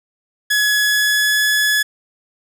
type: tone with pitch glide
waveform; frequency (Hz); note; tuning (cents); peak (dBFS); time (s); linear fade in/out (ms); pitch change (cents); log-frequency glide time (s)
sawtooth; 1691 to 1702.8; G#6 to G#6; +31 to +43; -10; 0.5-1.83; 10; +12; 0.81-1.41
effects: none